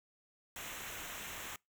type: noise with comb filter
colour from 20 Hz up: pink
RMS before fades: -45 dBFS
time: 0.56-1.56 s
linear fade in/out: 2 ms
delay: 0.21 ms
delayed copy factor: -0.7
effects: noise-tail reverb RT60 0.2 s tail -25 dB re dry

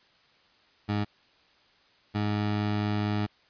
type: tone pair in turn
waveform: 20% pulse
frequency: 103.83 / 104.43 Hz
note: G#2 / G#2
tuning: 0 / +10 cents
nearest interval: unison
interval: 10 cents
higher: second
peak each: -21 dBFS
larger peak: neither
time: 0.88-1.05 / 2.14-3.27 s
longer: second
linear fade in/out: 20 ms
effects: white hiss -62 dBFS RMS until 3.49 s + resampled to 11025 Hz

